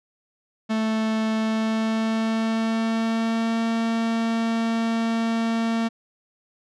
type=tone with pitch glide; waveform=45% pulse; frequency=220 to 227.8 Hz; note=A3 to A#3; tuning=0 to -40 cents; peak=-21 dBFS; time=0.69-5.89 s; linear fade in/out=20 ms; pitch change=+60 cents; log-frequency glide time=1.36-3.62 s; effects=low-pass 5000 Hz 12 dB/octave